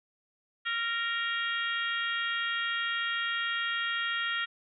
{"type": "harmonic tone with a mistuned harmonic", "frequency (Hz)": 466.4, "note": "A#4", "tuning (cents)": 1, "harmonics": [3, 4, 5, 6, 7, 8], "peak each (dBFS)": [-33, -33, -41, -39, -36, -47], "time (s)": [0.65, 4.46], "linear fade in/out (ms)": 20, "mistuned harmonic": 3, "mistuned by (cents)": -19, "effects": []}